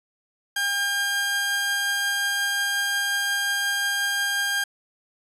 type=tone pair together; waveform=sawtooth; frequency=806 / 1606.4 Hz; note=G5 / G6; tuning=+48 / +42 cents; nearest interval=octave; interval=1194 cents; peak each=-31 / -19 dBFS; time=0.56-4.64 s; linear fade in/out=5 ms; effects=resampled to 32000 Hz